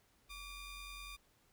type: ring-modulated tone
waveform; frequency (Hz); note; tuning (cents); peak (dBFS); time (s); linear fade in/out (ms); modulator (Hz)
20% pulse; 1195; D6; +30; -39; 0.29-1.17; 20; 1240
effects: pink hiss -72 dBFS RMS until 1.52 s